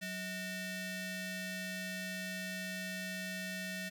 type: ring-modulated tone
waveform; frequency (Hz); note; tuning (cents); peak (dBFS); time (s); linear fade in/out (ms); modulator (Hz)
sawtooth; 824; G#5; -14; -32; 0.01-3.9; 20; 1010
effects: 12-bit